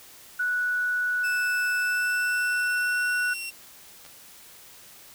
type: tone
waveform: sine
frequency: 1475 Hz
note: F#6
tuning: 6 cents flat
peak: -23 dBFS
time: 0.39-3.34 s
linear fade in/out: 10 ms
type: tone with pitch glide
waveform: sawtooth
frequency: 2627 to 2731 Hz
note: E7 to F7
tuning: -7 to -39 cents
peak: -29 dBFS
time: 1.23-3.51 s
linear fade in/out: 20 ms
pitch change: +68 cents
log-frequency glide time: 1.79-3.11 s
type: clicks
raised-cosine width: 0.2 ms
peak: -30 dBFS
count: 2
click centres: 4.051 / 4.063 s
effects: white hiss -49 dBFS RMS until 5.14 s